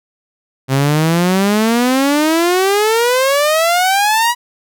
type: exponential sweep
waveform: sawtooth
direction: up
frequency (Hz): 130.81 to 978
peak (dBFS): -7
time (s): 0.68-4.35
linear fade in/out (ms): 50
effects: none